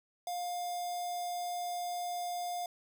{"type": "tone with notch filter", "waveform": "square", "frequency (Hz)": 707, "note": "F5", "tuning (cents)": 21, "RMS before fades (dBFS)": -37, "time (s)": [0.27, 2.66], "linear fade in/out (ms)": 2, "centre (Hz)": 1800, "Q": 0.61, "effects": []}